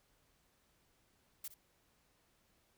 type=noise with echo; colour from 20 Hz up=blue; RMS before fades=-44 dBFS; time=1.44-1.48 s; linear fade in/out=5 ms; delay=62 ms; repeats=1; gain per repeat=-13 dB; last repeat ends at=1.542 s; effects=pink hiss -74 dBFS RMS until 2.77 s